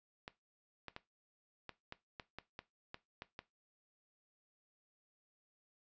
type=clicks; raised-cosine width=0.3 ms; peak=-29 dBFS; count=11; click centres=0.279 / 0.883 / 0.964 / 1.693 / 1.924 / 2.198 / 2.386 / 2.591 / 2.944 / 3.221 / 3.391 s; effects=noise-tail reverb RT60 0.2 s tail -17 dB re dry + resampled to 16000 Hz